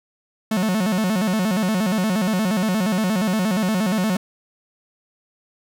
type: tone with vibrato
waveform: 45% pulse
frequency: 200 Hz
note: G3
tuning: 35 cents sharp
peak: -18 dBFS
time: 0.51-4.17 s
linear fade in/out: 5 ms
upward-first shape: square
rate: 8.5 Hz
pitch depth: 160 cents each way
effects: none